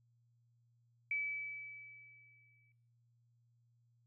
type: tone with exponential decay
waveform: sine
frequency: 2298 Hz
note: D7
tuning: 38 cents flat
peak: -33 dBFS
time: 1.11-2.72 s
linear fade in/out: 2 ms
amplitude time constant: 350 ms
effects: noise-tail reverb RT60 0.9 s tail -24 dB re dry + added 118 Hz sine -70 dBFS peak until 4.06 s